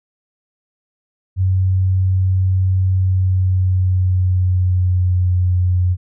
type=tone with pitch glide; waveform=sine; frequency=93.7 to 90.4 Hz; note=F#2 to F#2; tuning=+22 to -40 cents; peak=-12 dBFS; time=1.36-5.97 s; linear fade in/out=50 ms; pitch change=-62 cents; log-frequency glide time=2.91-5.36 s; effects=none